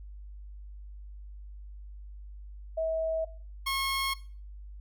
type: tone pair in turn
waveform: sine / 15% pulse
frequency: 645 / 1084.8 Hz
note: E5 / C#6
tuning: -38 / -38 cents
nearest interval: major sixth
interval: 900 cents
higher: second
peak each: -27 / -22 dBFS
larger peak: second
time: 2.77-3.25 / 3.66-4.14 s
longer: neither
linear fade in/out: 10 ms
effects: noise-tail reverb RT60 0.4 s tail -17 dB re dry + added 50 Hz sine -42 dBFS peak until 4.8 s